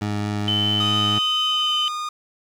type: tone with vibrato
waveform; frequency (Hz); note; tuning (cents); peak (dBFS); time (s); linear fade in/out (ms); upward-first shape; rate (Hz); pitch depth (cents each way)
20% pulse; 103.83; G#2; 0; -18; 0.01-1.19; 10; triangle; 4.5; 10
type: tone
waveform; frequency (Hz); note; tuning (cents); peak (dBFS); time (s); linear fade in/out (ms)
sine; 3046; F#7; +50; -19; 0.48-1.88; 0
type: tone with pitch glide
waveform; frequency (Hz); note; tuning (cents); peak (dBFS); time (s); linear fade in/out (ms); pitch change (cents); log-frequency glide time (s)
45% pulse; 1244.5 to 1223.8; D#6 to D#6; 0 to -29; -25; 0.8-2.09; 5; -29; 1.47-1.75
effects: low-pass 7000 Hz 12 dB/octave + 8-bit